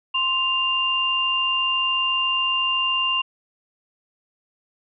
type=tone pair together; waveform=sine; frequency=1046.5 / 2794 Hz; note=C6 / F7; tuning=0 / 0 cents; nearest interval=octave + perfect fourth; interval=1700 cents; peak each=-25 / -20 dBFS; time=0.14-3.22 s; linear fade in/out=10 ms; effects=none